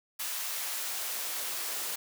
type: noise with high-pass filter sweep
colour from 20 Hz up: white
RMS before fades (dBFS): -35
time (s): 0.19-1.96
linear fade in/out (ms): 10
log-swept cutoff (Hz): 880 to 310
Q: 0.71
effects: none